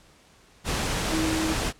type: tone in noise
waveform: sine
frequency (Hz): 318.9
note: D#4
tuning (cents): +43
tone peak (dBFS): -25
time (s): 1.09-1.56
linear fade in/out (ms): 50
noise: pink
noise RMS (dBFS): -27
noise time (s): 0.64-1.73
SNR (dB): -1
effects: pink hiss -56 dBFS RMS until 1.79 s + low-pass 9000 Hz 12 dB/octave